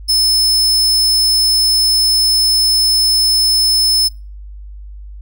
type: tone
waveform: 40% pulse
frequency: 5230 Hz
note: E8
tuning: 15 cents flat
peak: -9 dBFS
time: 0.08-4.09 s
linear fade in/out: 20 ms
effects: noise-tail reverb RT60 0.3 s tail -24 dB re dry + added 50 Hz sine -29 dBFS peak until 5.21 s